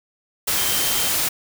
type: tone in noise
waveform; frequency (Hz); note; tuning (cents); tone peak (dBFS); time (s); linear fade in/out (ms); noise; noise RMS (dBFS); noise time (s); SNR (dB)
sine; 3136; G7; 0; -29; 0.57-1.1; 10; white; -21; 0.47-1.29; -11
effects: none